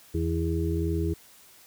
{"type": "harmonic tone", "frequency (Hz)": 82.41, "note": "E2", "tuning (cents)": 0, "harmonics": [1, 2, 4, 5], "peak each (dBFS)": [-27, -32, -30, -33], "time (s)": [0.14, 1.14], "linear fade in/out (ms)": 10, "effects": ["white hiss -54 dBFS RMS until 1.66 s"]}